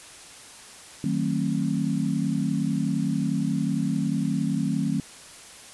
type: chord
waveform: sine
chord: D# diminished seventh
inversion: none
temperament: just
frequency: 155.56 / 186.68 / 224 / 268.8 Hz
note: D#3 / F#3 / A3 / C4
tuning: 0 / +16 / +31 / +47 cents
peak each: -28 dBFS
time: 1.04-5 s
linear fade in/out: 2 ms
effects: white hiss -45 dBFS RMS until 5.73 s + resampled to 24000 Hz